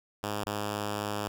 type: tone with dropouts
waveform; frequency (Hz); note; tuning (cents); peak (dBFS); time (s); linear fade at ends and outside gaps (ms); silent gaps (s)
5% pulse; 103.83; G#2; 0; -20; 0.23-1.28; 5; 0.44-0.463
effects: none